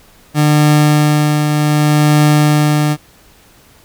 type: tone with tremolo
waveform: 30% pulse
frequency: 150 Hz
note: D3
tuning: 37 cents sharp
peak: -4 dBFS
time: 0.34-2.97 s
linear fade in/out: 50 ms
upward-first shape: triangle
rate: 0.66 Hz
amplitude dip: 45%
effects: pink hiss -46 dBFS RMS until 3.84 s